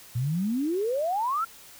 sine exponential sweep, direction up, 114.2 to 1396.9 Hz, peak -24 dBFS, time 0.15-1.45 s, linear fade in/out 10 ms, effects white hiss -49 dBFS RMS until 1.79 s

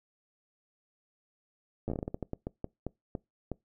slowing click train, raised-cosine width 2 ms, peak -21 dBFS, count 17, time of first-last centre 1.88-3.517 s, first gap 9 ms, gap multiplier 1.28, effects noise-tail reverb RT60 0.2 s tail -24 dB re dry

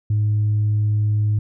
sine tone, 105.6 Hz, G#2, 29 cents sharp, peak -14 dBFS, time 0.1-1.39 s, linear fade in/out 5 ms, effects tanh soft clip ceiling -13 dBFS

